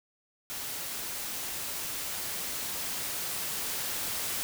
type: noise with level ramp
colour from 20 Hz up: white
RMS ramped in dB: -37 to -33 dBFS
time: 0.5-4.43 s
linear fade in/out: 0 ms
effects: none